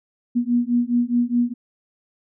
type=beating tone pair; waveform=sine; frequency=238.6 / 243.4 Hz; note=A#3 / B3; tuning=+41 / -25 cents; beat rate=4.8 Hz; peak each=-20 dBFS; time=0.35-1.54 s; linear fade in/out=20 ms; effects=none